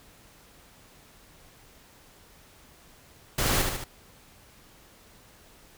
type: noise with echo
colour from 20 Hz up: pink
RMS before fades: -26 dBFS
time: 3.38-3.62 s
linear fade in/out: 5 ms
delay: 74 ms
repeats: 3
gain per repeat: -4 dB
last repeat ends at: 3.842 s
effects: pink hiss -55 dBFS RMS until 5.77 s